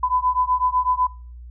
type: beating tone pair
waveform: sine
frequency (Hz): 1000 / 1008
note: B5 / B5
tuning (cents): +21 / +35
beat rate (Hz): 8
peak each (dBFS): -21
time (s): 0.03-1.07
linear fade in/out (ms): 5
effects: noise-tail reverb RT60 0.4 s tail -22 dB re dry + added 60 Hz sine -36 dBFS peak until 1.5 s